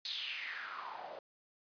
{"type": "noise with band-pass filter sweep", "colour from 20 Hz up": "white", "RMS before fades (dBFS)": -43, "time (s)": [0.05, 1.19], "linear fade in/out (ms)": 2, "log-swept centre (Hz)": [4200, 570], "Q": 4.9, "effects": ["resampled to 11025 Hz"]}